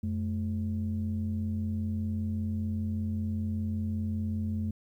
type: tone pair together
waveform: sine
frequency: 90.68 / 215.8 Hz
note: F#2 / A3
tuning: -34 / -33 cents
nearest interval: octave + minor third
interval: 1501 cents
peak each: -30 / -31 dBFS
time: 0.03-4.71 s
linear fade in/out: 5 ms
effects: tanh soft clip ceiling -23 dBFS + 11-bit